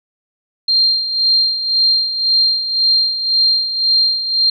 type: tone with tremolo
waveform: sine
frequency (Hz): 4186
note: C8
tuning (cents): 0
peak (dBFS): -9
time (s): 0.68-4.5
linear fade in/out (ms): 5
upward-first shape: sine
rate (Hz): 1.9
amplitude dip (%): 65
effects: none